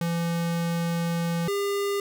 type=tone pair in turn; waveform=square; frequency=169.1 / 402.2 Hz; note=E3 / G4; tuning=+44 / +44 cents; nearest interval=octave + minor third; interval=1500 cents; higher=second; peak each=-25 dBFS; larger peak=neither; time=0.01-1.48 / 1.48-2 s; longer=first; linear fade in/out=2 ms; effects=none